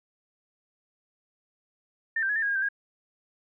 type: tone with pitch steps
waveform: sine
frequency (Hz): 1797 / 1573 / 1682 / 1794 / 1642 / 1623 / 1556 / 1632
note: A6 / G6 / G#6 / A6 / G#6 / G#6 / G6 / G#6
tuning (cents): +36 / +6 / +22 / +33 / -20 / -40 / -13 / -31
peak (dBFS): -24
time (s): 2.16-2.688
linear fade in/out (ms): 5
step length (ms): 66
effects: none